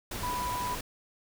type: tone in noise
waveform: sine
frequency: 987.8 Hz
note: B5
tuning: in tune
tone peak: -31 dBFS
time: 0.23-0.75 s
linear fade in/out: 5 ms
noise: pink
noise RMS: -37 dBFS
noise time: 0.11-0.81 s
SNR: +3 dB
effects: none